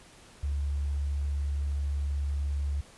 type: tone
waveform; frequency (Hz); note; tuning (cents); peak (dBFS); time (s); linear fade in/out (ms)
sine; 71.2; C#2; +47; -27; 0.43-2.81; 5
effects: pink hiss -54 dBFS RMS until 2.97 s + resampled to 24000 Hz